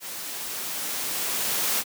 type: noise with level ramp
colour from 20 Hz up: white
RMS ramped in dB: -36 to -24 dBFS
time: 0-1.84 s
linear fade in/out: 50 ms
effects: high-pass 150 Hz 12 dB/octave